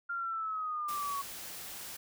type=linear sweep; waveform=sine; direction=down; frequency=1400 to 1108.7 Hz; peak=-33 dBFS; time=0.09-1.22 s; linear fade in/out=10 ms
type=noise; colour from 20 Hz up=white; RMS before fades=-44 dBFS; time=0.88-1.97 s; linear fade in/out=10 ms
effects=none